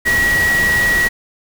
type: tone in noise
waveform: sine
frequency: 1917 Hz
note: A#6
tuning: 48 cents sharp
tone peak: -12 dBFS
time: 0.05-1.09 s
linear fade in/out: 20 ms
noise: pink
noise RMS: -22 dBFS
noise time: 0.05-1.09 s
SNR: +7 dB
effects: none